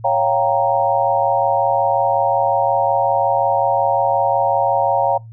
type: chord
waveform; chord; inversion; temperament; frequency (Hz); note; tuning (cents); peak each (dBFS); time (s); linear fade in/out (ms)
sine; G half-diminished seventh; second; equal; 554.4 / 698.5 / 784 / 932.3; Db5 / F5 / G5 / Bb5; 0 / 0 / 0 / 0; -19; 0.04-5.18; 10
effects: noise-tail reverb RT60 0.2 s tail -25 dB re dry + added 113 Hz sine -34 dBFS peak until 5.32 s